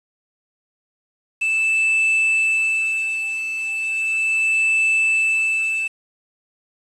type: tone with tremolo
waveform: triangle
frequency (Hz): 2637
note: E7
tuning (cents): 0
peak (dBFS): -13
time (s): 1.41-5.88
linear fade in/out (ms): 10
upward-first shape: sine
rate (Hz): 0.36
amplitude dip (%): 60
effects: resampled to 24000 Hz + 7-bit